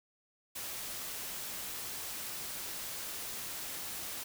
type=noise; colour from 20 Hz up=white; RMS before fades=-41 dBFS; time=0.55-4.24 s; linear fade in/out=10 ms; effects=none